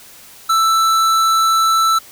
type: tone with tanh clipping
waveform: sine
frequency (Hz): 1324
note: E6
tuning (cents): +7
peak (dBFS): -13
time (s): 0.49-1.99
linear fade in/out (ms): 10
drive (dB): 18
effects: white hiss -41 dBFS RMS until 2.11 s